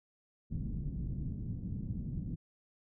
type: low-pass noise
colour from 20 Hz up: white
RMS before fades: -38 dBFS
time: 0.5-2.36 s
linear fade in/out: 20 ms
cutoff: 190 Hz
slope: 24 dB/octave
effects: none